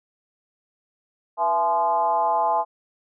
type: tone with frequency modulation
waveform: sine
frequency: 852 Hz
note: G#5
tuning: 44 cents sharp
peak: -18 dBFS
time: 1.37-2.65 s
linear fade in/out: 50 ms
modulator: 183 Hz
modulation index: 1.1
effects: none